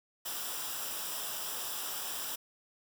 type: noise with comb filter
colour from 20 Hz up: white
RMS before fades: -38 dBFS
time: 0.25-2.36 s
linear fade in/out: 10 ms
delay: 0.46 ms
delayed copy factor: -0.65
effects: none